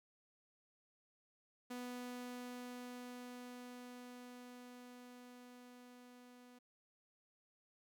sawtooth tone with level ramp, 246.9 Hz, B3, in tune, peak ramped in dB -40 to -55 dBFS, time 1.7-6.59 s, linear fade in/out 10 ms, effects none

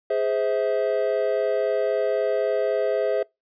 triangle chord, Ab augmented, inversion none, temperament just, 415.3 / 519.1 / 648.9 Hz, Ab4 / C5 / E5, 0 / -14 / -27 cents, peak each -23 dBFS, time 0.1-3.23 s, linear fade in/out 5 ms, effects noise-tail reverb RT60 0.2 s tail -25 dB re dry + resampled to 11025 Hz

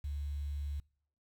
sine tone with quantisation, 72 Hz, D2, 34 cents flat, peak -35 dBFS, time 0.04-0.8 s, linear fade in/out 5 ms, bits 10, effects noise-tail reverb RT60 0.6 s tail -26 dB re dry

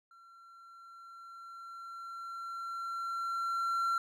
triangle tone with level ramp, 1362 Hz, F6, 44 cents flat, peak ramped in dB -54 to -26 dBFS, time 0.11-3.98 s, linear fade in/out 2 ms, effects none

